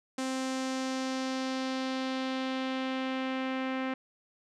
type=tone with low-pass filter sweep; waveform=sawtooth; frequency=261.9 Hz; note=C4; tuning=2 cents sharp; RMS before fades=-33 dBFS; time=0.18-3.94 s; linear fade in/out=5 ms; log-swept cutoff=7800 to 2300 Hz; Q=1.6; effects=none